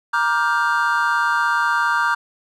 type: chord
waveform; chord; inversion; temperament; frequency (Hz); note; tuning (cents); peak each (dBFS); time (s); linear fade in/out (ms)
triangle; G minor seventh; first; just; 940.8 / 1176 / 1411.2 / 1568; Bb5 / D6 / F6 / G6; +16 / +2 / +18 / 0; -20; 0.13-2.15; 10
effects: none